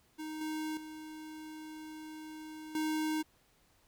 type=tone with level steps; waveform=square; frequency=311.1 Hz; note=D#4; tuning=in tune; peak=-40 / -36 / -45 / -32 dBFS; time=0.18-3.23 s; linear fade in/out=20 ms; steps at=0.41 / 0.77 / 2.75 s; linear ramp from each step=2 ms; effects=pink hiss -69 dBFS RMS until 3.87 s